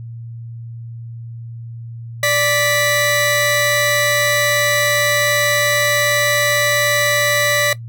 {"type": "tone pair together", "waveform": "sawtooth", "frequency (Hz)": [586, 1967.1], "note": ["D5", "B6"], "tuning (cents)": [-4, -7], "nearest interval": "octave + major sixth", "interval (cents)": 2097, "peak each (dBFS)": -13, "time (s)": [2.23, 7.73], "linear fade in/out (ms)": 2, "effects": ["noise-tail reverb RT60 0.1 s tail -17 dB re dry", "added 116 Hz sine -28 dBFS peak until 7.88 s"]}